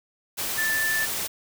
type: tone in noise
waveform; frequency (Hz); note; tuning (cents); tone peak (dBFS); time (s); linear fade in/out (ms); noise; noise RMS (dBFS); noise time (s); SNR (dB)
sine; 1760; A6; 0; -23; 0.57-1.06; 20; white; -29; 0.37-1.28; +3
effects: none